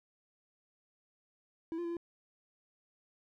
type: tone with pitch steps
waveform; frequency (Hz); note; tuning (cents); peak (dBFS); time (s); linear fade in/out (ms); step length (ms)
triangle; 327.7 / 346.4 / 339.1 / 341.5; E4 / F4 / E4 / F4; -10 / -14 / +49 / -39; -33; 1.72-1.968; 0; 62
effects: none